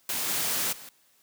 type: noise with level steps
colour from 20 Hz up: white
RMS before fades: -30 / -28 / -45 dBFS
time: 0.09-0.89 s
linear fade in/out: 2 ms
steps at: 0.28 / 0.72 s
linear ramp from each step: 10 ms
effects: white hiss -64 dBFS RMS until 1.22 s + high-pass 100 Hz 12 dB/octave